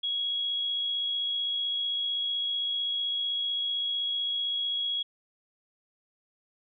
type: tone with amplitude modulation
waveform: sine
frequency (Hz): 3322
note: G#7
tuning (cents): 0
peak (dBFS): -26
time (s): 0.03-5.03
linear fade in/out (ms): 10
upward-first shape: sine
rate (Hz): 55.7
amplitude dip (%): 25
effects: none